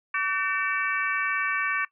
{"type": "harmonic tone with a mistuned harmonic", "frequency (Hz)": 381.9, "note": "G4", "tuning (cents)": -45, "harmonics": [3, 4, 5, 6, 7], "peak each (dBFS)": [-29, -31, -30, -30, -36], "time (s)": [0.14, 1.85], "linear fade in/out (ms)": 5, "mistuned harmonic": 5, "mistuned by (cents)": -98, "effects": ["noise-tail reverb RT60 0.1 s tail -19 dB re dry"]}